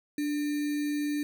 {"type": "tone with sample-and-hold", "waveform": "sine", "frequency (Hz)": 293.7, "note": "D4", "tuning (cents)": 0, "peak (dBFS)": -27, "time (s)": [0.18, 1.23], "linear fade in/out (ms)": 2, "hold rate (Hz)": 2100, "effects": []}